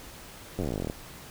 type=slowing click train; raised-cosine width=2 ms; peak=-18 dBFS; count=19; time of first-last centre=0.59-0.899 s; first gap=10 ms; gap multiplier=1.06; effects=pink hiss -46 dBFS RMS until 1.3 s